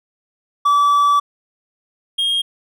triangle tone pair in turn, 1153 / 3241 Hz, D6 / G#7, -32 / -43 cents, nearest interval octave + tritone, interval 1789 cents, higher second, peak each -9 / -14 dBFS, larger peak first, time 0.65-1.2 / 2.18-2.42 s, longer first, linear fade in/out 10 ms, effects none

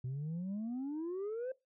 sine exponential sweep, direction up, 123.9 to 531 Hz, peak -34 dBFS, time 0.04-1.52 s, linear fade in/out 5 ms, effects noise-tail reverb RT60 0.2 s tail -20 dB re dry + tanh soft clip ceiling -35 dBFS

